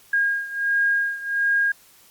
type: beating tone pair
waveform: sine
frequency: 1625 / 1626.4 Hz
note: G#6 / G#6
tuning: -38 / -37 cents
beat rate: 1.4 Hz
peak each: -21 / -24 dBFS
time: 0.13-1.72 s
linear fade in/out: 5 ms
effects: white hiss -53 dBFS RMS until 2.1 s + Opus 48 kbps